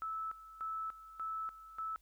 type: tone with tremolo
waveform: sine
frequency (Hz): 1309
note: E6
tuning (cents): -13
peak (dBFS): -37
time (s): 0.02-1.96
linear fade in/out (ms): 0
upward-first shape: square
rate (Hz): 1.7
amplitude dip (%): 80
effects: added 50 Hz sine -67 dBFS peak until 2.01 s + white hiss -75 dBFS RMS until 2.01 s